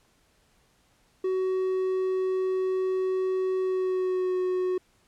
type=tone with pitch glide; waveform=triangle; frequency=374.8 to 367.3 Hz; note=F#4 to F#4; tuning=+22 to -13 cents; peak=-22 dBFS; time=1.24-4.78 s; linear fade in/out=5 ms; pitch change=-35 cents; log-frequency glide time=3.59-4.37 s; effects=pink hiss -65 dBFS RMS until 5.07 s + low-pass 11000 Hz 12 dB/octave